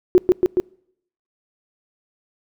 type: tone with echo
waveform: sine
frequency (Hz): 363.5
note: F#4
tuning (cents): -31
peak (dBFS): -7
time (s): 0.15-0.18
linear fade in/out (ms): 0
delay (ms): 140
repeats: 3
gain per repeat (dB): -2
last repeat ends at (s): 0.6
effects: noise-tail reverb RT60 0.7 s tail -26 dB re dry